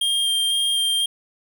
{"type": "tone with vibrato", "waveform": "square", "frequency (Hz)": 3200, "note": "G7", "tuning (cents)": 35, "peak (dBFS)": -19, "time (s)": [0.01, 1.06], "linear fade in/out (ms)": 5, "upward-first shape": "square", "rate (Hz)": 2, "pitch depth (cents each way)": 9, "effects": []}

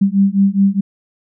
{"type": "beating tone pair", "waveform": "sine", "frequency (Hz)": [194.6, 199.4], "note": ["G3", "G3"], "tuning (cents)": [-12, 30], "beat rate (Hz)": 4.8, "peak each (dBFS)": -13, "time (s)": [0.01, 0.81], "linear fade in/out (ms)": 10, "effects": []}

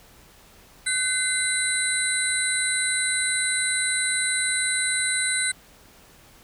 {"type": "tone cluster", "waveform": "sine", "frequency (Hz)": [1517, 2063, 3980, 8180, 9350], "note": ["F#6", "C7", "B7", "C9", "D9"], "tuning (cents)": [43, -25, 13, -40, -9], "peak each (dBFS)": -28, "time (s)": [0.86, 5.52], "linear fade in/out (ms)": 10, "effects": ["pink hiss -52 dBFS RMS until 6.43 s"]}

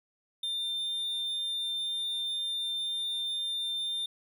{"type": "tone", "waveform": "triangle", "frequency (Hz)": 3601, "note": "A7", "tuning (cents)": 39, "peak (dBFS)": -29, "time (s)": [0.43, 4.06], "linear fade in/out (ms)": 5, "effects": []}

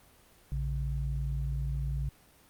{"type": "tone pair together", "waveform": "sine", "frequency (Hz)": [57.71, 138.3], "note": ["A#1", "C#3"], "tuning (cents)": [-17, -4], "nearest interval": "octave + minor third", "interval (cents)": 1513, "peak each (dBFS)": [-31, -34], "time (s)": [0.52, 2.09], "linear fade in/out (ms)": 0, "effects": ["pink hiss -60 dBFS RMS until 2.49 s", "Opus 24 kbps"]}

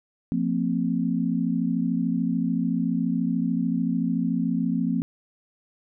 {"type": "chord", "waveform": "sine", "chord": "F suspended fourth", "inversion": "none", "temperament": "equal with one note detuned", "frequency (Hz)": [174.61, 227.8, 261.6], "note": ["F3", "Bb3", "C4"], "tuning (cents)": [0, -40, 0], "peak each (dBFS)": -26, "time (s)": [0.32, 5.02], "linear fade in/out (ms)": 0, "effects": []}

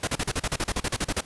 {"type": "noise bursts", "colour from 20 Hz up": "pink", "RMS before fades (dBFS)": -26, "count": 15, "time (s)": [0.03, 1.208], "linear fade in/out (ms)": 5, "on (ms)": 44, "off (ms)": 37, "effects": ["pink hiss -49 dBFS RMS until 1.25 s", "resampled to 24000 Hz"]}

